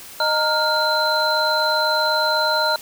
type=tone cluster; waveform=sine; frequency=618 / 922 / 1409 / 4074 Hz; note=D#5 / A#5 / F6 / C8; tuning=-12 / -19 / +15 / -47 cents; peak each=-22 dBFS; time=0.2-2.76 s; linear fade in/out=2 ms; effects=white hiss -39 dBFS RMS until 2.81 s